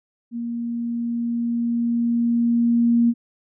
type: tone with level ramp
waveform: sine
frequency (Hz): 235.2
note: A#3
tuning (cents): +16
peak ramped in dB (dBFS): -25 to -13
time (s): 0.31-3.14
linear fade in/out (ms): 50
effects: none